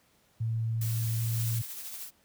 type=tone with pitch glide; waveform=sine; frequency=113.1 to 114.55 Hz; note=A2 to A#2; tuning=+48 to -30 cents; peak=-27 dBFS; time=0.4-1.62 s; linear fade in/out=10 ms; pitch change=+22 cents; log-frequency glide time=0.75-1.5 s
type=noise; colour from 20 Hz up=blue; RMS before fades=-39 dBFS; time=0.81-1.59 s; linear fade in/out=5 ms
type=noise with tremolo; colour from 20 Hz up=blue; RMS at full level=-39 dBFS; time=1.31-2.11 s; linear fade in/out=50 ms; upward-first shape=sine; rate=13 Hz; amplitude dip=40%
effects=pink hiss -66 dBFS RMS until 2.24 s + high-pass 60 Hz 12 dB/octave